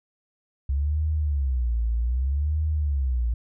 sine tone with vibrato, 66.4 Hz, C2, 26 cents sharp, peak -21 dBFS, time 0.69-3.34 s, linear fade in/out 5 ms, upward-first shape sine, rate 0.64 Hz, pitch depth 270 cents each way, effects none

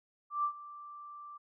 sine tone with ADSR envelope, 1174.7 Hz, D6, in tune, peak -27 dBFS, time 0.3-1.38 s, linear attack 140 ms, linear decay 83 ms, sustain -18 dB, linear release 14 ms, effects none

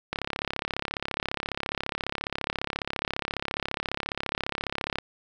click train, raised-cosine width 0.3 ms, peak -12 dBFS, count 169, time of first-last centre 0.13-4.985 s, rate 34.6 Hz, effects none

